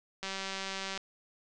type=click train; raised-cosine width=0.2 ms; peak=-20 dBFS; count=145; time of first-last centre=0.23-0.976 s; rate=193 Hz; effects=resampled to 22050 Hz